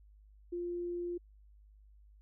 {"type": "tone", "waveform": "sine", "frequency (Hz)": 349.2, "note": "F4", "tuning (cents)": 0, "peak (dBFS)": -35, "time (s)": [0.52, 1.18], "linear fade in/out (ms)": 10, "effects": ["added 51 Hz sine -57 dBFS peak until 2.21 s"]}